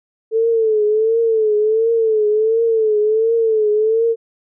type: tone with vibrato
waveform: sine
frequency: 440 Hz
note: A4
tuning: in tune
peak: -12 dBFS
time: 0.31-4.16 s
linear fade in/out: 50 ms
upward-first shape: triangle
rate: 1.4 Hz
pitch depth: 91 cents each way
effects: none